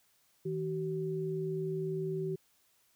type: tone pair together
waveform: sine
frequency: 159.77 / 380 Hz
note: D#3 / F#4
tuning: +46 / +46 cents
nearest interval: octave + minor third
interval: 1500 cents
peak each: -36 / -34 dBFS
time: 0.45-2.36 s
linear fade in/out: 10 ms
effects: white hiss -70 dBFS RMS until 2.95 s